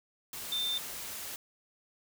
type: tone in noise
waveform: sine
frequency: 3582 Hz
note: A7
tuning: 30 cents sharp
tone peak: -30 dBFS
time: 0.52-0.78 s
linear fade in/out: 2 ms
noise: white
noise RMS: -41 dBFS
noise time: 0.33-1.36 s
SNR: +8 dB
effects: none

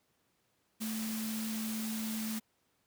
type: tone in noise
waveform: sine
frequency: 220 Hz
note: A3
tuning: in tune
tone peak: -35 dBFS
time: 0.8-2.4 s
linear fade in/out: 20 ms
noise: white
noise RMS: -42 dBFS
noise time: 0.8-2.4 s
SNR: +4 dB
effects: pink hiss -75 dBFS RMS until 2.86 s + high-pass 100 Hz 12 dB/octave

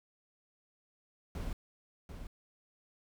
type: noise with echo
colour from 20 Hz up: brown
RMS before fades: -38 dBFS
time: 1.35-1.53 s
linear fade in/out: 2 ms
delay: 740 ms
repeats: 1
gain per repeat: -7 dB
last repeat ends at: 2.27 s
effects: none

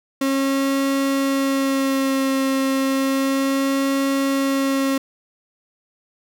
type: tone with vibrato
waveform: 35% pulse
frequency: 270.9 Hz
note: C#4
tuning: 40 cents flat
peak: -16 dBFS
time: 0.21-4.98 s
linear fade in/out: 5 ms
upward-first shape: sine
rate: 0.32 Hz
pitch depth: 17 cents each way
effects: none

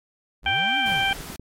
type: linear two-way sweep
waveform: square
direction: up then down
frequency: 35.49 to 291.6 to 80.8 Hz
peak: -34 dBFS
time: 0.42-1.05 s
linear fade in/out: 50 ms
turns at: 0.78 s
type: harmonic tone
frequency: 784 Hz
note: G5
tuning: in tune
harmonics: 1 / 2 / 3 / 4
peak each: -25 / -25 / -25 / -25 dBFS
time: 0.46-1.13 s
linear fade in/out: 2 ms
type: noise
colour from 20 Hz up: pink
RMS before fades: -37 dBFS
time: 0.86-1.36 s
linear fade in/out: 0 ms
type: click train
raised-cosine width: 3 ms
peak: -26 dBFS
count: 6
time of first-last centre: 0.92-1.396 s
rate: 10.5 Hz
effects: MP3 64 kbps

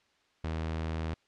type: tone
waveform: sawtooth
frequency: 80.2 Hz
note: E2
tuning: 47 cents flat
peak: -28 dBFS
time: 0.44-1.14 s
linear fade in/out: 0 ms
effects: white hiss -69 dBFS RMS until 1.27 s + low-pass 4000 Hz 12 dB/octave

